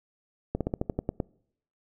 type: slowing click train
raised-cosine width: 2 ms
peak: -14 dBFS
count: 9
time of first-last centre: 0.55-1.202 s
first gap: 57 ms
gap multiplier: 1.1
effects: noise-tail reverb RT60 0.7 s tail -25 dB re dry